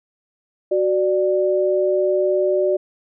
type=tone pair together; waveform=sine; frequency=372.3 / 591 Hz; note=F#4 / D5; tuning=+11 / +11 cents; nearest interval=minor sixth; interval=800 cents; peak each=-18 dBFS; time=0.71-2.77 s; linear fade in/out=10 ms; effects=none